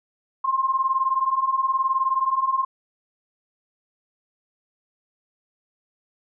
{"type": "beating tone pair", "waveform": "sine", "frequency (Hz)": [1046, 1065], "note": ["C6", "C6"], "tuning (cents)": [-1, 30], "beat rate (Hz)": 19, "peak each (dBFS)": [-24, -21], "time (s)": [0.44, 2.65], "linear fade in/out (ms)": 10, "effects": []}